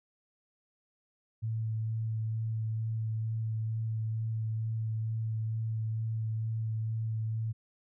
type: tone with vibrato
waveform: sine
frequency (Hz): 111.1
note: A2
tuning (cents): +17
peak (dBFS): -30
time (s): 1.42-7.53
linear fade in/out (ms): 20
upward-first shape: sine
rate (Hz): 2.2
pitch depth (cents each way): 12
effects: none